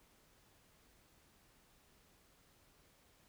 silence, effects pink hiss -69 dBFS RMS until 3.28 s

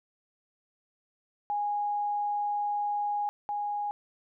sine tone pair in turn, 825 / 825 Hz, G#5 / G#5, -12 / -12 cents, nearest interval unison, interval 0 cents, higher neither, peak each -27 / -29 dBFS, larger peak first, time 1.5-3.29 / 3.49-3.91 s, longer first, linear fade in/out 0 ms, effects none

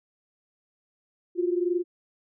sine tone pair together, 348.3 / 370 Hz, F4 / F#4, -5 / 0 cents, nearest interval minor second, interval 105 cents, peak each -24 / -28 dBFS, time 1.35-1.84 s, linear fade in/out 50 ms, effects none

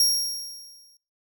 sawtooth tone with exponential decay, 5588 Hz, F8, in tune, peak -13 dBFS, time 0-0.97 s, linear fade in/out 2 ms, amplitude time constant 210 ms, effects noise-tail reverb RT60 0.4 s tail -25 dB re dry

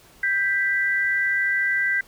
sine tone pair together, 1576.6 / 1975.5 Hz, G6 / B6, +9 / 0 cents, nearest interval major third, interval 391 cents, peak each -22 dBFS, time 0.23-2.01 s, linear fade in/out 5 ms, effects pink hiss -52 dBFS RMS until 2.07 s

